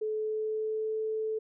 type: tone with pitch glide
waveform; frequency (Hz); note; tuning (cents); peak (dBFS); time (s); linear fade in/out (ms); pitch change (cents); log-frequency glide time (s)
sine; 431.7 to 437.2; A4 to A4; -33 to -11; -29; 0.01-1.39; 10; +22; 0.17-0.98
effects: none